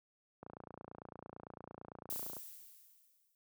click train, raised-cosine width 1 ms, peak -34 dBFS, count 57, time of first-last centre 0.43-2.368 s, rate 28.9 Hz
violet noise with exponential decay, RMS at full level -39 dBFS, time 2.1-3.35 s, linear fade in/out 1 ms, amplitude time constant 270 ms
effects high-pass 100 Hz 12 dB/octave

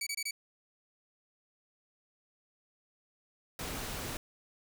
15% pulse tone bursts, 2277 Hz, C#7, 46 cents sharp, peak -27 dBFS, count 4, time 0.01-0.31 s, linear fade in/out 5 ms, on 57 ms, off 24 ms
pink noise, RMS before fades -39 dBFS, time 3.59-4.17 s, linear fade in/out 2 ms
effects none

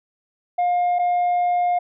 sine tone pair in turn, 710 / 710 Hz, F5 / F5, +28 / +28 cents, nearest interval unison, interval 0 cents, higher neither, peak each -14 dBFS, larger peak neither, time 0.58-0.99 / 0.99-1.79 s, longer second, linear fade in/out 10 ms, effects tanh soft clip ceiling -16 dBFS

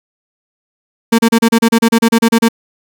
35% pulse tone bursts, 229 Hz, A#3, 31 cents flat, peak -5 dBFS, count 14, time 1.12-2.487 s, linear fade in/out 10 ms, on 67 ms, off 33 ms, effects none

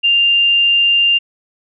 sine tone, 2794 Hz, F7, in tune, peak -9 dBFS, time 0.03-1.19 s, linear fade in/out 20 ms, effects none

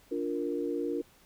sine chord, Bb major, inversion first, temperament just, 291.4 / 349.6 / 466.2 Hz, D4 / F4 / Bb4, -13 / +2 / 0 cents, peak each -34 dBFS, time 0.11-1.02 s, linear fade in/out 10 ms, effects pink hiss -61 dBFS RMS until 1.25 s

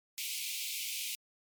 pink high-pass noise, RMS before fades -38 dBFS, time 0.18-1.15 s, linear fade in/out 0 ms, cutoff 2200 Hz, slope 96 dB/octave, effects MP3 96 kbps

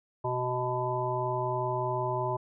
harmonic tone, 125.3 Hz, B2, 25 cents sharp, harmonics 1 / 3 / 5 / 7 / 8, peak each -34 / -34 / -34 / -34 / -34 dBFS, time 0.24-2.37 s, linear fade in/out 10 ms, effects none

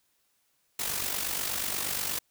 white noise with amplitude modulation, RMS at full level -29 dBFS, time 0.79-2.19 s, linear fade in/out 5 ms, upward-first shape sine, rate 48.4 Hz, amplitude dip 60%, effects white hiss -72 dBFS RMS until 2.3 s

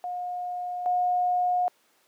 sine tone pair in turn, 717 / 720.1 Hz, F5 / F#5, +45 / -47 cents, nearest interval unison, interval 8 cents, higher second, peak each -29 / -21 dBFS, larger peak second, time 0.04-0.86 / 0.86-1.68 s, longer neither, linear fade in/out 0 ms, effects pink hiss -64 dBFS RMS until 2.07 s + high-pass 400 Hz 12 dB/octave

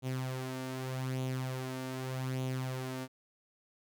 sawtooth tone with flanger, 129.8 Hz, C3, 13 cents flat, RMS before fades -37 dBFS, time 0.02-3.08 s, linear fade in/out 50 ms, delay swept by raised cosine 0.29 to 3.39 ms, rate 0.83 Hz, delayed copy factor +0.55, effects none

